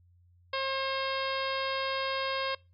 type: harmonic tone with a mistuned harmonic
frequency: 536 Hz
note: C5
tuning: 42 cents sharp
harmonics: 1 / 2 / 3 / 4 / 5 / 6 / 7 / 8 / 9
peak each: -34 / -34 / -39 / -40 / -41 / -40 / -42 / -44 / -44 dBFS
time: 0.53-2.55 s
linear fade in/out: 5 ms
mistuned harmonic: 9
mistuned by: +26 cents
effects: noise-tail reverb RT60 0.3 s tail -25 dB re dry + added 88 Hz sine -59 dBFS peak until 2.73 s